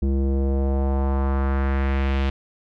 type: tone with low-pass filter sweep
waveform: square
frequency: 67.8 Hz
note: C#2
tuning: 38 cents flat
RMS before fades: -21 dBFS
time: 0.02-2.3 s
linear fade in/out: 5 ms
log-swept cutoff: 310 to 3200 Hz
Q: 1.7
effects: none